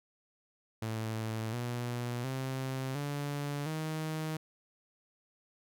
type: tone with pitch steps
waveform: sawtooth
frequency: 111 / 121.05 / 132 / 143.95 / 156.98 Hz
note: A2 / B2 / C3 / D3 / D#3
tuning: +16 / -34 / +16 / -34 / +16 cents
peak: -30 dBFS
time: 0.82-4.37 s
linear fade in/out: 5 ms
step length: 710 ms
effects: none